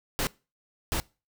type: noise bursts at uneven times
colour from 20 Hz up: pink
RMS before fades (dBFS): -28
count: 2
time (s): 0.19-0.27 / 0.92-1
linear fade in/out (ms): 0
effects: noise-tail reverb RT60 0.3 s tail -22 dB re dry